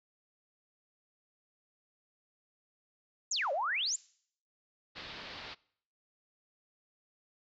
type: exponential two-way sweep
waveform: sine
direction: down then up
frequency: 7600 to 523.3 to 7600 Hz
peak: -30 dBFS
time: 3.31-3.96 s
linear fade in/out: 5 ms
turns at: 3.52 s
type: low-pass noise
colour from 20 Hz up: white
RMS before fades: -46 dBFS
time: 4.95-5.55 s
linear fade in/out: 20 ms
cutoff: 4600 Hz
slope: 48 dB/octave
effects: noise-tail reverb RT60 0.6 s tail -23 dB re dry